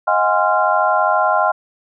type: tone cluster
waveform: sine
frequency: 630 / 722 / 817 / 1043 / 1382 Hz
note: D#5 / F#5 / G#5 / C6 / F6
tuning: +21 / -43 / -29 / -6 / -19 cents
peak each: -19 dBFS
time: 0.07-1.52 s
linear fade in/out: 10 ms
effects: none